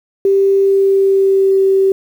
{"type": "tone with pitch glide", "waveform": "sine", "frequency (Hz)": [392, 386.4], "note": ["G4", "G4"], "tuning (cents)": [0, -25], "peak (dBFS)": -8, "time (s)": [0.25, 1.92], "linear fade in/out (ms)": 2, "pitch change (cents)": -25, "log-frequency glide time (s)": [0.65, 1.62], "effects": ["7-bit"]}